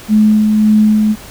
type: tone with tremolo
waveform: sine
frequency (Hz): 214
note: A3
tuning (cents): -48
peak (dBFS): -5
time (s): 0.08-1.16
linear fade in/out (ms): 50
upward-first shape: sine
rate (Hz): 1.8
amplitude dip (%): 30
effects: pink hiss -34 dBFS RMS until 1.3 s